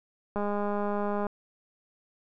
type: click train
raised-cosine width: 1 ms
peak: -18 dBFS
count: 187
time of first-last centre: 0.36-1.267 s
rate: 205 Hz
effects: none